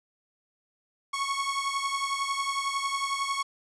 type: beating tone pair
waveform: sawtooth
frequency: 1100 / 1111 Hz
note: C#6 / C#6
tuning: -14 / +4 cents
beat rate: 11 Hz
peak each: -26 / -28 dBFS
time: 1.13-3.43 s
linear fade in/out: 10 ms
effects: resampled to 22050 Hz